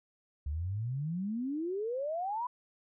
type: exponential sweep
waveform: sine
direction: up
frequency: 69.3 to 1011 Hz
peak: -32 dBFS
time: 0.46-2.47 s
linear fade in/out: 5 ms
effects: none